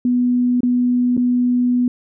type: tone with dropouts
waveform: sine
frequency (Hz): 246.4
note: B3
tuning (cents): -4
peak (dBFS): -13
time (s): 0.05-1.88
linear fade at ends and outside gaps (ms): 2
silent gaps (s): 0.606-0.632 / 1.168-1.176
effects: none